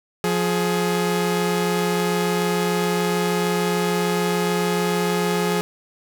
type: tone pair together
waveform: sawtooth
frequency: 176.42 / 419.6 Hz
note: F3 / G#4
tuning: +18 / +18 cents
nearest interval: octave + minor third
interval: 1500 cents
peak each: -18 dBFS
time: 0.24-5.61 s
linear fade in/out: 0 ms
effects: none